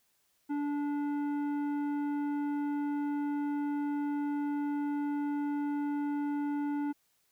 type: tone with tanh clipping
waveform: triangle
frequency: 290 Hz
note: D4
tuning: 22 cents flat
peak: -32 dBFS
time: 0.49-6.93 s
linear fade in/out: 20 ms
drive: 15 dB
effects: white hiss -73 dBFS RMS until 7.31 s